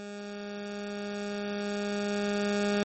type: tone with level ramp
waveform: 20% pulse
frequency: 204.4 Hz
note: G#3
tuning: 27 cents flat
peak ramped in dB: -34 to -20 dBFS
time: 0-2.83 s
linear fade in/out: 0 ms
effects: MP3 32 kbps